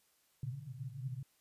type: band-pass noise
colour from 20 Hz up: white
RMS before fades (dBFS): -43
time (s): 0.43-1.23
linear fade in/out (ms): 2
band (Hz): 120 to 140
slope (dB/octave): 96
effects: white hiss -73 dBFS RMS until 1.4 s + resampled to 32000 Hz